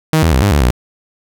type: tone with pitch steps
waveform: sawtooth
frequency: 157.6 / 82 / 64.8 / 100.9 / 73 / 60.9 Hz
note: D#3 / E2 / C2 / G#2 / D2 / B1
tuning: +23 / -9 / -16 / -49 / -10 / -24 cents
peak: -5 dBFS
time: 0.13-0.706 s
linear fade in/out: 0 ms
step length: 96 ms
effects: none